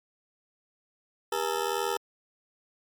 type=ring-modulated tone; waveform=20% pulse; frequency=438.7 Hz; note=A4; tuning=5 cents flat; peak=-19 dBFS; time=1.32-1.97 s; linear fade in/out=5 ms; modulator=40.7 Hz; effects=MP3 96 kbps